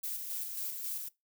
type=noise with tremolo; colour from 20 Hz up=violet; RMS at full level=-37 dBFS; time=0.03-1.09 s; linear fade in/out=10 ms; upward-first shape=square; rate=3.7 Hz; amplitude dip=35%; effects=noise-tail reverb RT60 0.2 s tail -21 dB re dry